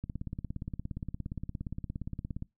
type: click train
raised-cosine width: 5 ms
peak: -24 dBFS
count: 42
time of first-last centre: 0.04-2.424 s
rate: 17.2 Hz
effects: noise-tail reverb RT60 0.2 s tail -24 dB re dry